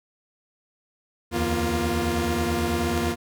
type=tone cluster; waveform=sawtooth; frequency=75.8 / 84.9 / 236.7 / 348.9 Hz; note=D#2 / F2 / A#3 / F4; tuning=-45 / -48 / +27 / -2 cents; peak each=-27 / -25 / -23 / -23 dBFS; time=1.31-3.16 s; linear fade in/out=50 ms; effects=none